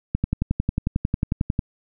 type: click train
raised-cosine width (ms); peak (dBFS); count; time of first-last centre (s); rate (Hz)
5; -8; 17; 0.15-1.591; 11.1
effects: none